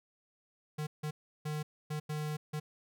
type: tone bursts at uneven times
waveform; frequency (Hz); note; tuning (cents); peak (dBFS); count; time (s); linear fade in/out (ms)
square; 151.7; D#3; -44; -35; 6; 0.78-0.87 / 1.03-1.11 / 1.45-1.63 / 1.9-2 / 2.09-2.37 / 2.53-2.6; 10
effects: none